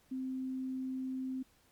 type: tone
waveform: sine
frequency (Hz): 260.5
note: C4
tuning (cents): -7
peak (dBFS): -35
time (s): 0.11-1.43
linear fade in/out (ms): 10
effects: pink hiss -68 dBFS RMS until 1.71 s + MP3 96 kbps